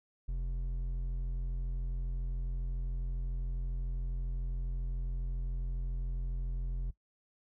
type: tone with hard clipping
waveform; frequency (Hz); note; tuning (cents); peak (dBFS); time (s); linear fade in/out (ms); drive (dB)
sine; 43.65; F1; 0; -34; 0.28-6.91; 10; 6
effects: noise-tail reverb RT60 0.1 s tail -18 dB re dry